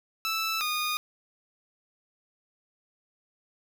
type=tone pair in turn; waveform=15% pulse; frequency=1318.5 / 1227.6 Hz; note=E6 / D#6; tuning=0 / -24 cents; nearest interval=minor second; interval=124 cents; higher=first; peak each=-21 dBFS; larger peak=neither; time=0.25-0.61 / 0.61-0.97 s; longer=neither; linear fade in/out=0 ms; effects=none